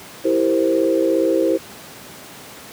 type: chord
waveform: sine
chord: C dominant seventh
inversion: first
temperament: equal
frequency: 329.6 / 392 / 466.2 / 523.3 Hz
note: E4 / G4 / Bb4 / C5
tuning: 0 / 0 / 0 / 0 cents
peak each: -18 / -21 / -23 / -19 dBFS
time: 0.24-1.58 s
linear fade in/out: 20 ms
effects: pink hiss -38 dBFS RMS until 2.72 s + high-pass 150 Hz 12 dB/octave